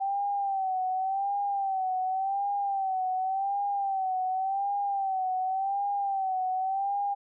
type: tone with vibrato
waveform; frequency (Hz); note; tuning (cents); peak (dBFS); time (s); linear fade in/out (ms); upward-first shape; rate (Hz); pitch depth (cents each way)
sine; 775; G5; -20; -26; 0-7.15; 20; sine; 0.89; 72
effects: none